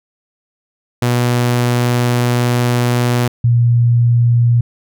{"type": "tone pair in turn", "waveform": ["sawtooth", "sine"], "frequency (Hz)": [121.7, 118.99], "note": ["B2", "A#2"], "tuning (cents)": [-25, 36], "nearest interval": "unison", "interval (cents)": 39, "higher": "first", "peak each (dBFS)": -8, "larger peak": "neither", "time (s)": [[1.02, 3.28], [3.44, 4.61]], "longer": "first", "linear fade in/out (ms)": 5, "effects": []}